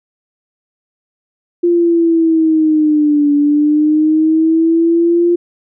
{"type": "linear two-way sweep", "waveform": "sine", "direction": "down then up", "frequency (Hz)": [348.3, 288.5, 348.3], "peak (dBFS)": -8, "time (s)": [1.63, 5.36], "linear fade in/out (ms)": 10, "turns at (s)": 3.33, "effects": []}